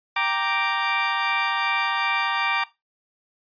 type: chord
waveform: 20% pulse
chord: G minor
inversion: none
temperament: equal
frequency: 784 / 932.3 / 1174.7 Hz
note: G5 / Bb5 / D6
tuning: 0 / 0 / 0 cents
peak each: -23 / -21 / -20 dBFS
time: 0.16-2.64 s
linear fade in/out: 5 ms
effects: noise-tail reverb RT60 0.2 s tail -17 dB re dry + resampled to 11025 Hz